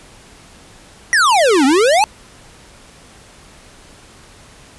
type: exponential two-way sweep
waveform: square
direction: down then up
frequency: 1967 to 254.8 to 893 Hz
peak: -10 dBFS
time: 1.13-2.04 s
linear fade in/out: 0 ms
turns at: 1.65 s
effects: pink hiss -43 dBFS RMS until 4.78 s + resampled to 24000 Hz